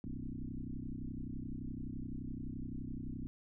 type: tone with frequency modulation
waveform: sine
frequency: 130 Hz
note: C3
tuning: 11 cents flat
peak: -39 dBFS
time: 0.04-3.27 s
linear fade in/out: 0 ms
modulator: 31.7 Hz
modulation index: 5
effects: none